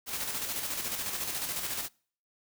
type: noise with tremolo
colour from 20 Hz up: white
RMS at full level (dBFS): -33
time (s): 0.06-1.89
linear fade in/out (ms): 50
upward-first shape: square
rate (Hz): 14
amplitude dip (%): 40
effects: noise-tail reverb RT60 0.5 s tail -26 dB re dry